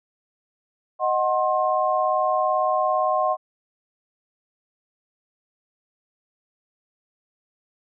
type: chord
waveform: sine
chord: C diminished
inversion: first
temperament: equal with one note detuned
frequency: 622.3 / 740 / 1063 Hz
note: Eb5 / Gb5 / C6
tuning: 0 / 0 / +27 cents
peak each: -23 dBFS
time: 0.99-3.37 s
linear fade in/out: 50 ms
effects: none